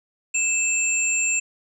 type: tone pair together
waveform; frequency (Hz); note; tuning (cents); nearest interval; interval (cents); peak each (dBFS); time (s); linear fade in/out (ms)
sine; 2637 / 7369; E7 / A#8; 0 / -21; octave + tritone; 1779; -22; 0.34-1.4; 10
effects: none